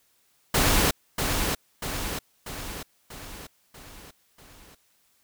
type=noise with echo; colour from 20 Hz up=pink; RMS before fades=-21 dBFS; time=0.54-0.91 s; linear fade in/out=5 ms; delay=640 ms; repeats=6; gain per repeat=-5 dB; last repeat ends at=4.75 s; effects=white hiss -66 dBFS RMS until 5.23 s